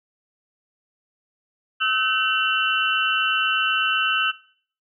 sine tone cluster, 1295 / 1527 / 2726 / 2998 Hz, E6 / G6 / F7 / F#7, -31 / -46 / -43 / +22 cents, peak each -24 dBFS, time 1.8-4.32 s, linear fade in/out 20 ms, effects noise-tail reverb RT60 0.5 s tail -17 dB re dry

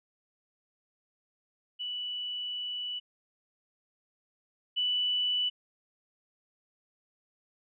sine tone pair in turn, 2960 / 2971 Hz, F#7 / F#7, 0 / +6 cents, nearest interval unison, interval 6 cents, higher second, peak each -33 / -26 dBFS, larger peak second, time 1.79-3 / 4.76-5.5 s, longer first, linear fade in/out 20 ms, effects none

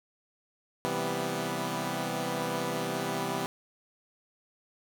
10% pulse chord, C major seventh, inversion none, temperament equal, 130.81 / 164.81 / 196 / 246.9 Hz, C3 / E3 / G3 / B3, 0 / 0 / 0 / 0 cents, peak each -29 / -27 / -28 / -27 dBFS, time 0.85-3.46 s, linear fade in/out 0 ms, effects none

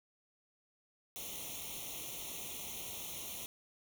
white noise with comb filter, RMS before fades -44 dBFS, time 1.16-3.46 s, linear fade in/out 0 ms, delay 0.31 ms, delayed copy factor +0.95, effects none

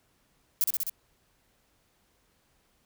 violet noise with echo, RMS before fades -24 dBFS, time 0.61-0.64 s, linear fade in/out 0 ms, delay 64 ms, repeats 4, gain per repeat -2 dB, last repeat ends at 0.896 s, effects pink hiss -69 dBFS RMS until 2.85 s

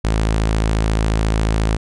sawtooth tone, 54.2 Hz, A1, 25 cents flat, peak -11 dBFS, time 0.04-1.77 s, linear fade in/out 10 ms, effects resampled to 22050 Hz

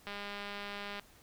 click train, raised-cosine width 0.3 ms, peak -26 dBFS, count 189, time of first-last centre 0.07-0.996 s, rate 203 Hz, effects pink hiss -61 dBFS RMS until 1.22 s

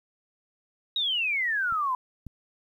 sine exponential sweep, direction down, 3841 to 985 Hz, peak -24 dBFS, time 0.96-1.95 s, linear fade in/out 2 ms
clicks, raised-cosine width 5 ms, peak -34 / -27 dBFS, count 2, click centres 1.724 / 2.267 s
effects 10-bit

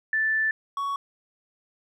sine / triangle tone pair in turn, 1760 / 1117.6 Hz, A6 / C#6, 0 / +14 cents, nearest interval minor sixth, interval 786 cents, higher first, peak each -21 / -24 dBFS, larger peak first, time 0.13-0.51 / 0.77-0.96 s, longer first, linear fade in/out 2 ms, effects none

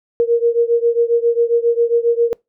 sine beating tone pair, 466.2 / 473.6 Hz, A#4 / A#4, 0 / +27 cents, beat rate 7.4 Hz, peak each -14 / -16 dBFS, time 0.2-2.33 s, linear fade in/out 0 ms, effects noise-tail reverb RT60 0.2 s tail -25 dB re dry

